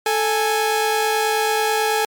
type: tone pair together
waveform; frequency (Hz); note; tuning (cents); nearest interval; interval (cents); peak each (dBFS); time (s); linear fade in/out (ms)
sawtooth; 438.6 / 828; A4 / G#5; -6 / -5; major seventh; 1101; -16; 0.06-2.05; 2
effects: MP3 96 kbps